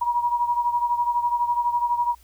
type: beating tone pair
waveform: sine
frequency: 956 / 968 Hz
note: A#5 / B5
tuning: +43 / -35 cents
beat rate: 12 Hz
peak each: -21 / -26 dBFS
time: 0.01-2.15 s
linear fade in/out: 10 ms
effects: added 60 Hz sine -52 dBFS peak until 2.23 s + white hiss -58 dBFS RMS until 2.23 s